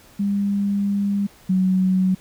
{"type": "tone pair in turn", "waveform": "sine", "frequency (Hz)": [200.9, 186.68], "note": ["G3", "F#3"], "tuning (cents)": [43, 16], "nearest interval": "minor second", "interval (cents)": 127, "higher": "first", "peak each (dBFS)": [-18, -15], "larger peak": "second", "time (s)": [[0.19, 1.27], [1.49, 2.15]], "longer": "first", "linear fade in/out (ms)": 10, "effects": ["pink hiss -50 dBFS RMS until 2.2 s"]}